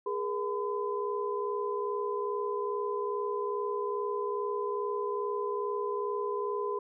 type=tone cluster; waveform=sine; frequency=411.4 / 473.8 / 1012 Hz; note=G#4 / A#4 / B5; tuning=-16 / +28 / +42 cents; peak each=-32 / -37 / -35 dBFS; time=0.06-6.79 s; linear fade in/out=5 ms; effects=none